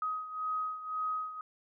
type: beating tone pair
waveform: sine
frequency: 1259 / 1260.9 Hz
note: D#6 / D#6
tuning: +20 / +23 cents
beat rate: 1.9 Hz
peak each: -34 / -39 dBFS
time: 0.02-1.41 s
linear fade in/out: 2 ms
effects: none